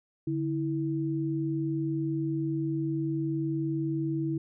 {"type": "tone pair together", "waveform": "sine", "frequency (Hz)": [144.9, 325.3], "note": ["D3", "E4"], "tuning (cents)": [-23, -23], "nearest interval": "octave + major second", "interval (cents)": 1400, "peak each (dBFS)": [-31, -29], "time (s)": [0.27, 4.38], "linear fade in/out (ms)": 5, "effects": []}